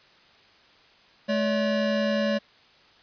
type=tone pair together; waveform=square; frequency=213.9 / 571 Hz; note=A3 / D5; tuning=-49 / -49 cents; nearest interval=octave + perfect fourth; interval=1700 cents; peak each=-26 dBFS; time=1.28-2.39 s; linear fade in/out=20 ms; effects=white hiss -56 dBFS RMS until 3.02 s + resampled to 11025 Hz